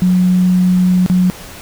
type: tone with dropouts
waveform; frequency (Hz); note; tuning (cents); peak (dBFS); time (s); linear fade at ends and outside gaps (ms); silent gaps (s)
sine; 182.2; F#3; -26; -8; 0.02-1.3; 0; 1.062-1.099
effects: pink hiss -33 dBFS RMS until 1.61 s